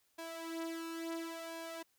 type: tone with flanger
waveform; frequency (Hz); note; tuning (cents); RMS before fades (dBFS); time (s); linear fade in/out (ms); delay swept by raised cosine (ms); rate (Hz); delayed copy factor
sawtooth; 329.6; E4; 0; -43; 0.18-1.83; 10; 1.2 to 3.8; 0.72; +0.7
effects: white hiss -75 dBFS RMS until 1.98 s